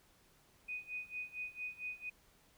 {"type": "tone with tremolo", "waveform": "sine", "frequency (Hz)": 2489, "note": "D#7", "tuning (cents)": 0, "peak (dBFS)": -38, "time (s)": [0.68, 2.1], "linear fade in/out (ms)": 10, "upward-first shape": "sine", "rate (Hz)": 4.4, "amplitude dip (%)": 90, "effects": ["pink hiss -68 dBFS RMS until 2.57 s"]}